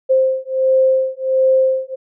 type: beating tone pair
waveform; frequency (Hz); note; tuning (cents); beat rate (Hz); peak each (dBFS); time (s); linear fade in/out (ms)
sine; 524 / 525.4; C5 / C5; +2 / +7; 1.4; -15; 0.09-1.96; 20
effects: none